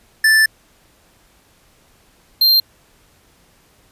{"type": "tone pair in turn", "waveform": "square", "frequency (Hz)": [1760, 4176], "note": ["A6", "C8"], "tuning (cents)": [0, -4], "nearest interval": "octave + minor third", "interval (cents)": 1496, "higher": "second", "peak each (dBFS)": -10, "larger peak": "neither", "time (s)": [[0.24, 0.46], [2.41, 2.6]], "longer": "first", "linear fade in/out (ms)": 5, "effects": ["pink hiss -54 dBFS RMS until 3.91 s", "resampled to 32000 Hz"]}